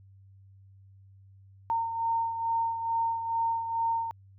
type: beating tone pair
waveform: sine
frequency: 915 / 917.3 Hz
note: A#5 / A#5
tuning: -32 / -28 cents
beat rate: 2.3 Hz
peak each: -27 / -35 dBFS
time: 1.7-4.11 s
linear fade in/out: 0 ms
effects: added 97 Hz sine -52 dBFS peak until 4.38 s